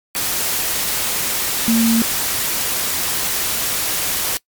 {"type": "tone in noise", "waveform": "sine", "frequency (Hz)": 228.4, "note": "A#3", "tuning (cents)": -35, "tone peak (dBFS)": -12, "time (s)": [1.68, 2.02], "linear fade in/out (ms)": 0, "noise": "white", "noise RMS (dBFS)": -20, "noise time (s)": [0.15, 4.37], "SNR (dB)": 5, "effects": ["noise-tail reverb RT60 0.1 s tail -23 dB re dry", "MP3 96 kbps"]}